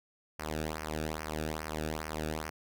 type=tone with flanger; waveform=sawtooth; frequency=77.78 Hz; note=D#2; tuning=in tune; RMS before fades=-37 dBFS; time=0.39-2.5 s; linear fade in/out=5 ms; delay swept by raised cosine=0.26 to 0.99 ms; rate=2.4 Hz; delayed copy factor=-0.85; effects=none